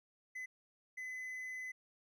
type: tone bursts at uneven times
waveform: triangle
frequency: 2021 Hz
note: B6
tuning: 39 cents sharp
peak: -40 dBFS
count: 2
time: 0.35-0.46 / 0.97-1.72 s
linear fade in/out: 10 ms
effects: none